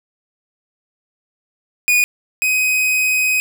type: tone pair in turn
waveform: 45% pulse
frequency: 2462 / 2514 Hz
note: D#7 / D#7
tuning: -19 / +17 cents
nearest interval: unison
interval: 36 cents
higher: second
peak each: -11 / -14 dBFS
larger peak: first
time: 1.88-2.04 / 2.42-3.4 s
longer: second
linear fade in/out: 0 ms
effects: none